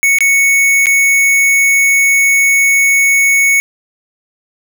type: tone with dropouts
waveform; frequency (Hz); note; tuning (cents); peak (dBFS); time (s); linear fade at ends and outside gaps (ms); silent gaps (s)
square; 2217; C#7; 0; -8; 0.03-3.6; 0; 0.186-0.206 / 0.858-0.868
effects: none